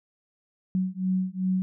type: beating tone pair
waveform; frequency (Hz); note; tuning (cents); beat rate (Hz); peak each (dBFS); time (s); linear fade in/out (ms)
sine; 185 / 187.6; F#3 / F#3; 0 / +24; 2.6; -27; 0.75-1.62; 0
effects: none